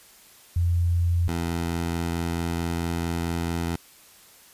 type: tone pair in turn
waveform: sine / 15% pulse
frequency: 86.3 / 84.52 Hz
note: F2 / E2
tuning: -20 / +44 cents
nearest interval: unison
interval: 36 cents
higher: first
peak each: -19 dBFS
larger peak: neither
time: 0.56-1.28 / 1.28-3.76 s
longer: second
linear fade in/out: 5 ms
effects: white hiss -52 dBFS RMS until 4.53 s + resampled to 32000 Hz